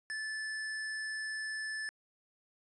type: tone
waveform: square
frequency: 1745 Hz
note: A6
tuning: 15 cents flat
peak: -37 dBFS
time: 0.1-1.89 s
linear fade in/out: 0 ms
effects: resampled to 22050 Hz